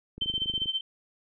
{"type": "click train", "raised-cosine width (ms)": 3, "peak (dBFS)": -29, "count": 13, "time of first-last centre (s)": [0.18, 0.658], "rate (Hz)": 25.1}
{"type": "tone with tremolo", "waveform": "sine", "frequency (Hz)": 3100, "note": "G7", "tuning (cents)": -20, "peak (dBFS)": -23, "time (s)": [0.21, 0.81], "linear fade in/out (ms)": 5, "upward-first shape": "triangle", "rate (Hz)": 15, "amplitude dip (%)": 95}
{"effects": []}